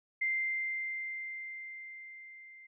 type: tone with level ramp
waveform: sine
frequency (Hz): 2090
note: C7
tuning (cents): -2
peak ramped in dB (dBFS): -28 to -51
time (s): 0.21-2.67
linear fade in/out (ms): 10
effects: none